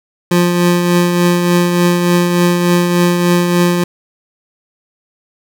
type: tone with tremolo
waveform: 25% pulse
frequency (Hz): 175.4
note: F3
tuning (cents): +8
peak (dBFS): -4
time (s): 0.31-3.84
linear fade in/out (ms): 5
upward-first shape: triangle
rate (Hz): 3.4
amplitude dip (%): 45
effects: none